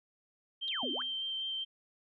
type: tone with vibrato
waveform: sine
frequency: 3136 Hz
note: G7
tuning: in tune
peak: -34 dBFS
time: 0.61-1.65 s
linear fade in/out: 20 ms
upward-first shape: sine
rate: 5 Hz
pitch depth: 10 cents each way
type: exponential two-way sweep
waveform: sine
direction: down then up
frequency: 3946 to 261.6 to 1744 Hz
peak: -38 dBFS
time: 0.68-1.02 s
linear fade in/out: 0 ms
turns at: 0.92 s
type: tone with exponential decay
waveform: sine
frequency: 251.6 Hz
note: B3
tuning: 32 cents sharp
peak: -35 dBFS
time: 0.83-1.18 s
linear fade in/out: 2 ms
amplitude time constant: 75 ms
effects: none